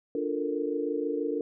sine chord, Bb major seventh, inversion first, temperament equal, 293.7 / 349.2 / 440 / 466.2 Hz, D4 / F4 / A4 / Bb4, 0 / 0 / 0 / 0 cents, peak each -32 / -35 / -33 / -32 dBFS, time 0.15-1.41 s, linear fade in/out 2 ms, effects none

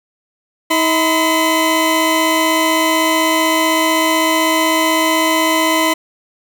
20% pulse tone pair together, 319.9 / 1015.6 Hz, D#4 / B5, +48 / +48 cents, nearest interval octave + minor sixth, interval 2000 cents, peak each -10 dBFS, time 0.7-5.94 s, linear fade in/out 10 ms, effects none

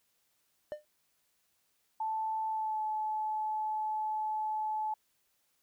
triangle tone with exponential decay, 600 Hz, D5, 37 cents sharp, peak -30 dBFS, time 0.72-0.85 s, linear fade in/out 0 ms, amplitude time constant 27 ms
sine tone with pitch glide, 878 to 862.4 Hz, A5 to A5, -4 to -35 cents, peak -31 dBFS, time 2-4.94 s, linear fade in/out 5 ms, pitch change -31 cents, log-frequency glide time 2.49-2.82 s
effects white hiss -75 dBFS RMS until 5.62 s

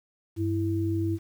sine tone pair together, 97.99 / 329.6 Hz, G2 / E4, 0 / 0 cents, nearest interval octave + major sixth, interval 2100 cents, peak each -27 dBFS, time 0.36-1.19 s, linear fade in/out 50 ms, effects 9-bit

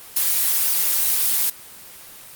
blue noise, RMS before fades -19 dBFS, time 0.16-1.5 s, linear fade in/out 5 ms, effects white hiss -41 dBFS RMS until 2.35 s + Opus 24 kbps

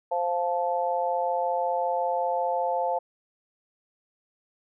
sine chord, F major, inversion second, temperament just, 523.8 / 698.5 / 873.1 Hz, C5 / F5 / A5, +2 / 0 / -14 cents, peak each -28 dBFS, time 0.11-2.99 s, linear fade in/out 10 ms, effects none

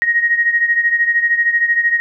sine beating tone pair, 1875 / 1888 Hz, A#6 / A#6, +10 / +22 cents, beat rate 13 Hz, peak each -13 / -18 dBFS, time 0.02-2 s, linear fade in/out 0 ms, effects none

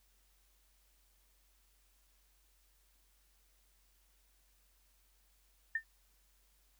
sine tone with exponential decay, 1800 Hz, A6, 39 cents sharp, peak -28 dBFS, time 5.75-5.84 s, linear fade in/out 5 ms, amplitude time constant 18 ms, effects added 47 Hz sine -70 dBFS peak until 6.79 s + white hiss -73 dBFS RMS until 6.79 s

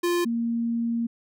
square / sine tone pair in turn, 348.6 / 232.7 Hz, F4 / A#3, -3 / -3 cents, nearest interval perfect fifth, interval 700 cents, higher first, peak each -22 / -23 dBFS, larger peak first, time 0.03-0.25 / 0.25-1.07 s, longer second, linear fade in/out 10 ms, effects none

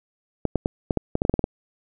clicks, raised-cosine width 2 ms, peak -7 dBFS, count 12, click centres 0.453 / 0.557 / 0.659 / 0.908 / 0.973 / 1.154 / 1.219 / 1.251 / 1.296 / 1.34 / 1.393 / 1.441 s, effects none

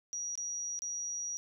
sine tone with dropouts, 5770 Hz, F#8, 44 cents flat, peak -35 dBFS, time 0.13-1.37 s, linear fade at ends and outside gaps 0 ms, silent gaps 0.354-0.376 / 0.791-0.82 s, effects none

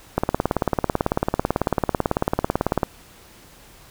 click train, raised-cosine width 1 ms, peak -4 dBFS, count 49, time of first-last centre 0.18-2.832 s, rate 18.1 Hz, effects pink hiss -48 dBFS RMS until 3.9 s

